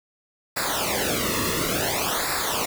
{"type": "noise with flanger", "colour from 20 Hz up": "pink", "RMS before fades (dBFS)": -25, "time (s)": [0.56, 2.66], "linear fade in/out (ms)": 10, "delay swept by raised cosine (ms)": [0.32, 1.32], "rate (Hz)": 0.57, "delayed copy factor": -0.85, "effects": []}